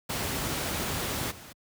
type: noise with level steps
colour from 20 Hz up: pink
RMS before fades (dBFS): -31 / -46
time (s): 0.09-1.53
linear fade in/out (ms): 10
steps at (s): 1.3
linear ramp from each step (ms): 20
effects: high-pass 60 Hz 12 dB/octave